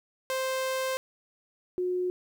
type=tone pair in turn; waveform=sawtooth / sine; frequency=523.3 / 362.5 Hz; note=C5 / F#4; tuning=0 / -35 cents; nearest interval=tritone; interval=635 cents; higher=first; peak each=-24 / -26 dBFS; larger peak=first; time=0.3-0.97 / 1.78-2.1 s; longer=first; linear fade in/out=0 ms; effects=11-bit